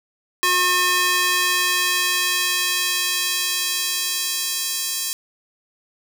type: tone with high-pass filter sweep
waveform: square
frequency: 361.1 Hz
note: F#4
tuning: 42 cents flat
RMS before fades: -21 dBFS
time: 0.43-5.13 s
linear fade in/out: 0 ms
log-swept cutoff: 1200 to 5400 Hz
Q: 0.82
effects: none